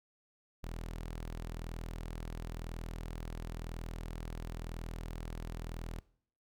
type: tone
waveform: sawtooth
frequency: 40.98 Hz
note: E1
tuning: 9 cents flat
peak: -36 dBFS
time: 0.63-6 s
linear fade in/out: 10 ms
effects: noise-tail reverb RT60 0.6 s tail -21 dB re dry